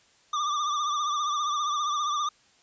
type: tone with vibrato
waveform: square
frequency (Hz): 1186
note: D6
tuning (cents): +17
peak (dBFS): -26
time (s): 0.33-2.29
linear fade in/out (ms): 5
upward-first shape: triangle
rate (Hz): 15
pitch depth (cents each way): 72
effects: white hiss -61 dBFS RMS until 2.62 s + resampled to 16000 Hz